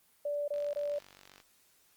sine tone bursts, 582 Hz, D5, 16 cents flat, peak -31 dBFS, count 3, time 0.25-0.988 s, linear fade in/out 5 ms, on 230 ms, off 24 ms
click train, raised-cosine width 0.2 ms, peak -35 dBFS, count 42, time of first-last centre 0.54-1.401 s, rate 47.6 Hz
effects white hiss -67 dBFS RMS until 1.96 s + Opus 24 kbps

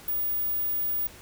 sine tone, 15470 Hz, B9, 37 cents flat, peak -23 dBFS, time 0.08-1.07 s, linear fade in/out 2 ms, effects tanh soft clip ceiling -23 dBFS + pink hiss -48 dBFS RMS until 1.21 s

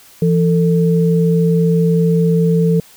sine tone pair together, 167.4 / 446.9 Hz, E3 / A4, +27 / +27 cents, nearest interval octave + perfect fourth, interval 1700 cents, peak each -11 / -16 dBFS, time 0.22-2.8 s, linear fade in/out 2 ms, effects white hiss -44 dBFS RMS until 2.96 s

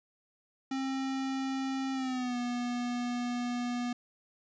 square tone with pitch glide, 266.9 to 243.3 Hz, C4 to B3, +35 to -26 cents, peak -32 dBFS, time 0.71-3.93 s, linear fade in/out 5 ms, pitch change -161 cents, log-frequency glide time 1.93-2.37 s, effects resampled to 16000 Hz + 12-bit

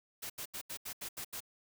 white noise bursts, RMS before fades -42 dBFS, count 8, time 0.22-1.405 s, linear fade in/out 10 ms, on 79 ms, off 79 ms, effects none

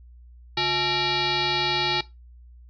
sine tone with frequency modulation, 2349 Hz, D7, in tune, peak -21 dBFS, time 0.57-2.01 s, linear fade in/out 5 ms, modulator 498 Hz, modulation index 4.5, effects noise-tail reverb RT60 0.2 s tail -18 dB re dry + added 60 Hz sine -45 dBFS peak until 2.69 s

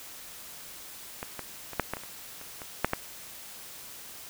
clicks, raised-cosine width 0.5 ms, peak -19 / -20 / -24 / -9 / -15 / -23 / -30 / -29 / -25 / -7 / -11 dBFS, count 11, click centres 1.229 / 1.393 / 1.733 / 1.797 / 1.936 / 1.969 / 2.036 / 2.414 / 2.618 / 2.846 / 2.934 s, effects white hiss -45 dBFS RMS until 4.29 s

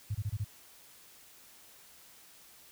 sine tone bursts, 103.83 Hz, G#2, in tune, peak -30 dBFS, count 5, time 0.1-0.445 s, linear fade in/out 10 ms, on 49 ms, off 25 ms, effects white hiss -57 dBFS RMS until 2.71 s

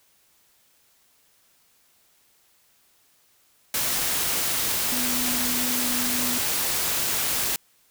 sine tone in noise, 247 Hz, B3, in tune, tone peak -30 dBFS, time 4.92-6.38 s, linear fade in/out 2 ms, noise white, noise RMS -25 dBFS, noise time 3.74-7.56 s, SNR -8 dB, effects white hiss -62 dBFS RMS until 7.9 s

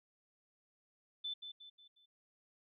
sine tone with echo, 3520 Hz, A7, in tune, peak -38 dBFS, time 1.24-1.34 s, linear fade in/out 10 ms, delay 180 ms, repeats 4, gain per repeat -7 dB, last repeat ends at 2.06 s, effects none

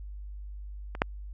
clicks, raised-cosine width 0.5 ms, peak -23 / -7 dBFS, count 2, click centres 0.951 / 1.019 s, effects added 50 Hz sine -38 dBFS peak until 1.33 s

